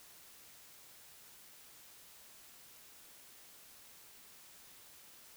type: silence
effects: white hiss -58 dBFS RMS until 5.36 s